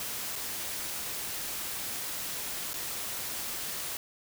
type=noise with dropouts; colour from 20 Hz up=white; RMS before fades=-36 dBFS; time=0-3.97 s; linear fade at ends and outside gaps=1 ms; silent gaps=0.356-0.36 / 2.733-2.74 s; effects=none